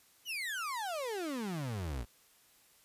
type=exponential sweep; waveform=35% pulse; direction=down; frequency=3073 to 53.3 Hz; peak=-34 dBFS; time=0.25-2.06 s; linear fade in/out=50 ms; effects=white hiss -65 dBFS RMS until 2.84 s + resampled to 32000 Hz